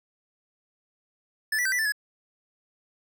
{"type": "tone with pitch steps", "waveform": "square", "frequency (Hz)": [1747, 1958, 1554, 1970, 1767, 1687], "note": ["A6", "B6", "G6", "B6", "A6", "G#6"], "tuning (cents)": [-13, -15, -16, -5, 7, 27], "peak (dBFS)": -24, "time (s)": [1.52, 1.922], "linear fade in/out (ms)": 5, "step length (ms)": 67, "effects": []}